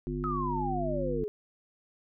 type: harmonic tone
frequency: 50.3 Hz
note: G1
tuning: 45 cents sharp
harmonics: 1 / 3 / 5 / 7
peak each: -36 / -36 / -36 / -36 dBFS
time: 0.07-1.24 s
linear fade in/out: 0 ms
type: exponential sweep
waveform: sine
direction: down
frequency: 1300 to 410 Hz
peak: -31 dBFS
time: 0.24-1.28 s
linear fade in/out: 0 ms
effects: none